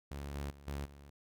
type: tone with level steps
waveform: sawtooth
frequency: 70.7 Hz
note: C#2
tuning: 35 cents sharp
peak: -37 / -34 / -50 / -34 / -49 dBFS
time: 0.11-1.1 s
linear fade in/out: 5 ms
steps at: 0.35 / 0.5 / 0.67 / 0.85 s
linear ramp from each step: 5 ms
effects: none